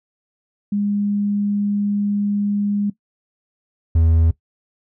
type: tone pair in turn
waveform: sine / triangle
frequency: 204.1 / 81.68 Hz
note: G#3 / E2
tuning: -30 / -15 cents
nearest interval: octave + major third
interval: 1585 cents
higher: first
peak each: -17 / -10 dBFS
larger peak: second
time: 0.72-2.9 / 3.95-4.31 s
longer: first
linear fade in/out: 5 ms
effects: noise-tail reverb RT60 0.1 s tail -17 dB re dry